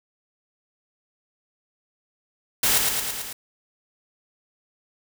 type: noise with echo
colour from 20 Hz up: white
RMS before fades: -20 dBFS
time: 2.63-2.78 s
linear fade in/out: 5 ms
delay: 110 ms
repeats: 5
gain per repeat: -3 dB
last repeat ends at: 3.33 s
effects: none